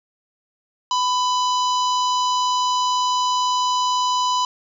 harmonic tone, 998 Hz, B5, 18 cents sharp, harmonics 1 / 3 / 4 / 5 / 6 / 7, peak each -18 / -28 / -30 / -32 / -34 / -35 dBFS, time 0.91-4.45 s, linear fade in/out 2 ms, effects 9-bit

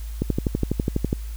click train, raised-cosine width 3 ms, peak -8 dBFS, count 12, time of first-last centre 0.22-1.129 s, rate 12.1 Hz, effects added 54 Hz sine -29 dBFS peak until 1.36 s + white hiss -48 dBFS RMS until 1.36 s

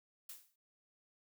blue noise with exponential decay, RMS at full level -45 dBFS, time 0.29-0.56 s, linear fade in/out 5 ms, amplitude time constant 57 ms, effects none

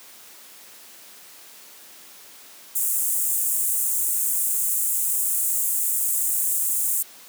pink high-pass noise, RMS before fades -23 dBFS, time 2.75-7.03 s, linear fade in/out 10 ms, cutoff 7500 Hz, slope 48 dB/octave, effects white hiss -46 dBFS RMS until 7.28 s + high-pass 200 Hz 12 dB/octave

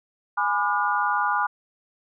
sine chord, G# diminished seventh, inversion none, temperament just, 830.6 / 996.7 / 1196.1 / 1435.3 Hz, G#5 / B5 / D6 / F6, 0 / +16 / +31 / +47 cents, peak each -26 dBFS, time 0.37-1.47 s, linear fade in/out 10 ms, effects none

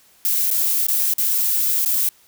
violet noise with dropouts, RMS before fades -19 dBFS, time 0.25-2.09 s, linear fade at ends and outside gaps 1 ms, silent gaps 0.504-0.511 / 0.867-0.884 / 1.137-1.182 / 1.849-1.859 s, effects white hiss -54 dBFS RMS until 2.27 s

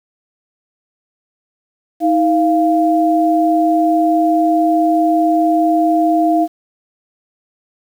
sine tone pair together, 317.8 / 693.1 Hz, D#4 / F5, +37 / -13 cents, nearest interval octave + minor second, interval 1350 cents, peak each -13 dBFS, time 2-6.48 s, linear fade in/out 50 ms, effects 7-bit

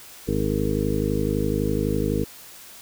harmonic tone, 51.91 Hz, G#1, in tune, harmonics 1 / 2 / 3 / 4 / 5 / 6 / 8 / 9, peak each -29 / -29 / -29 / -29 / -29 / -29 / -29 / -29 dBFS, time 0.27-2.25 s, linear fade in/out 20 ms, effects white hiss -44 dBFS RMS until 2.81 s

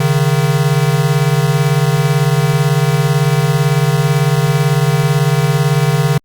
square beating tone pair, 136.2 / 154.2 Hz, C#3 / D#3, -30 / -15 cents, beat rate 18 Hz, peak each -14 dBFS, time 0-6.18 s, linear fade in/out 5 ms, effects Opus 48 kbps

